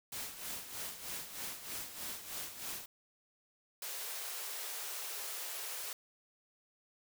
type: noise with tremolo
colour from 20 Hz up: white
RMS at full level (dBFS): -41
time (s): 0.12-2.86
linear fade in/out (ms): 5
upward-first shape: sine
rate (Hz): 3.2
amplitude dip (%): 65
type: high-pass noise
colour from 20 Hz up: white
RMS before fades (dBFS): -42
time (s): 3.82-5.93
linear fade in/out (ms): 2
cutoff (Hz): 370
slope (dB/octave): 96
effects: none